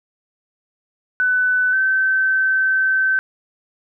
sine tone pair in turn, 1500 / 1540.4 Hz, F#6 / G6, +23 / -31 cents, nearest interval unison, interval 46 cents, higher second, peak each -14 dBFS, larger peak neither, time 1.2-1.73 / 1.73-3.19 s, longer second, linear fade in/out 0 ms, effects none

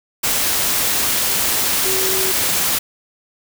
sine tone in noise, 379.4 Hz, F#4, 43 cents sharp, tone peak -23 dBFS, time 1.85-2.32 s, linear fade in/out 10 ms, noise white, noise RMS -18 dBFS, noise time 0.23-2.79 s, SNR -8 dB, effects none

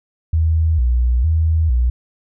sine tone with vibrato, 70 Hz, C#2, 18 cents sharp, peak -12 dBFS, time 0.33-1.9 s, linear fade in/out 5 ms, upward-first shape square, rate 1.1 Hz, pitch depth 240 cents each way, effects none

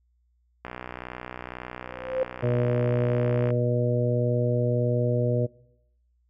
click train, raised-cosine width 0.5 ms, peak -20 dBFS, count 178, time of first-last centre 0.65-3.505 s, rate 62 Hz
sine tone with exponential growth, 520 Hz, C5, 11 cents flat, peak -19 dBFS, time 1.82-2.23 s, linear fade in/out 1 ms, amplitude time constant 89 ms
harmonic tone, 121.6 Hz, B2, 26 cents flat, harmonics 1 / 2 / 3 / 4 / 5, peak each -24 / -31 / -32 / -28 / -30 dBFS, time 2.42-5.47 s, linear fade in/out 20 ms
effects noise-tail reverb RT60 0.8 s tail -22 dB re dry + added 60 Hz sine -64 dBFS peak until 6.29 s

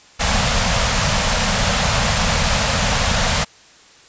pink band-stop noise, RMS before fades -17 dBFS, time 0.19-3.45 s, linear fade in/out 20 ms, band 230 to 490 Hz, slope 48 dB/octave, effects white hiss -47 dBFS RMS until 4.08 s + resampled to 16000 Hz

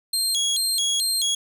25% pulse tone with vibrato, 3729 Hz, A#7, in tune, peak -16 dBFS, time 0.13-1.35 s, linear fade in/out 5 ms, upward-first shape square, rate 2.3 Hz, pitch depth 200 cents each way, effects none

